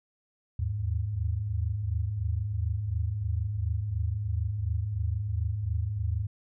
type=tone cluster; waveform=sine; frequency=77.6 / 80.5 / 104.5 Hz; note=D#2 / E2 / G#2; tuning=-4 / -41 / +11 cents; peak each=-34 / -33 / -29 dBFS; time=0.59-6.27 s; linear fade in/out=5 ms; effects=none